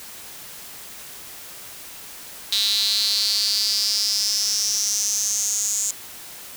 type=tone with high-pass filter sweep; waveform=square; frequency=103.83 Hz; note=G#2; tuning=in tune; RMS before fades=-22 dBFS; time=2.52-5.91 s; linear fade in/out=5 ms; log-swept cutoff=3900 to 7000 Hz; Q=7.9; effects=white hiss -39 dBFS RMS until 6.56 s